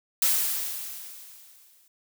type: noise with exponential decay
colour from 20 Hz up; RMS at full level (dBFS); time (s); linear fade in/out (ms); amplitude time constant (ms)
blue; -21; 0.22-1.88; 2; 360
effects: none